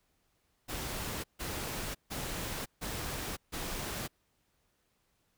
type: noise bursts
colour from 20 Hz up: pink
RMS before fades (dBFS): -38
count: 5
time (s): 0.68-4.08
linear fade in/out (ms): 20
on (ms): 560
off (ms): 150
effects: pink hiss -75 dBFS RMS until 5.37 s